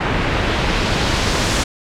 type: noise with low-pass filter sweep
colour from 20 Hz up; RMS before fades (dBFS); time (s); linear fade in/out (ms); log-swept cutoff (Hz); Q
pink; -18; 0-1.64; 10; 2200 to 7200; 0.97
effects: none